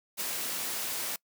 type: noise with ADSR envelope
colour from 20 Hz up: white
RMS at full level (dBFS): -32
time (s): 0.17-1.16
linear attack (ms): 33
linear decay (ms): 15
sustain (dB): -2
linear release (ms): 3
effects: noise-tail reverb RT60 0.1 s tail -25 dB re dry + high-pass 150 Hz 12 dB/octave